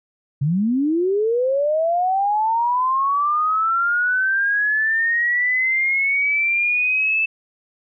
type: linear sweep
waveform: sine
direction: up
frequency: 131.5 to 2641 Hz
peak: -16 dBFS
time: 0.41-7.26 s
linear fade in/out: 10 ms
effects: none